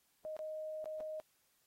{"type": "tone with dropouts", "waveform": "sine", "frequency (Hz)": 622.3, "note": "D#5", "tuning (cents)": 0, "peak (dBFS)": -40, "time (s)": [0.25, 1.2], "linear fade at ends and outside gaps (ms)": 0, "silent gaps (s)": [[0.366, 0.391], [0.843, 0.857], [1.003, 1.007]], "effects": ["white hiss -75 dBFS RMS until 1.66 s", "AAC 48 kbps"]}